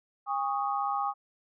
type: chord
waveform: sine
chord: Ab suspended fourth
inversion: none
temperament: equal with one note detuned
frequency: 809.8 / 1108.7 / 1244.5 Hz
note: Ab5 / Db6 / Eb6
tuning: -44 / 0 / 0 cents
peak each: -30 / -33 / -33 dBFS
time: 0.26-1.14 s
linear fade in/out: 50 ms
effects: none